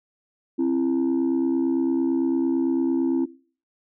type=tone pair together; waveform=sine; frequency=265.6 / 334.5 Hz; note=C4 / E4; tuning=+26 / +25 cents; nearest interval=major third; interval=399 cents; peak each=-20 dBFS; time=0.58-3.26 s; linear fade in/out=20 ms; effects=noise-tail reverb RT60 0.4 s tail -18 dB re dry + tanh soft clip ceiling -16 dBFS